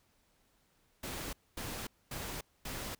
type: noise bursts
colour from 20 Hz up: pink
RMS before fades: -41 dBFS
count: 4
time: 1.03-2.95 s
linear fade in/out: 5 ms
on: 300 ms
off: 240 ms
effects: pink hiss -72 dBFS RMS until 2.99 s